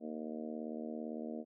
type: harmonic tone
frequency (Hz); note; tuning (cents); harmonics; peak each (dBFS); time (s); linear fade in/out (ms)
77.78; D#2; 0; 3 / 4 / 5 / 6 / 7 / 8 / 9; -42 / -46 / -51 / -48 / -52 / -49 / -56; 0-1.45; 50
effects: none